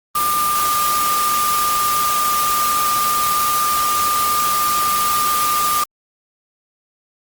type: tone in noise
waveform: sine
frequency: 1200 Hz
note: D6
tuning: 37 cents sharp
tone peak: -16 dBFS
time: 0.15-5.84 s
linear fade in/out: 5 ms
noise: white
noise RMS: -22 dBFS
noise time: 0.15-5.84 s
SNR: +3 dB
effects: Opus 24 kbps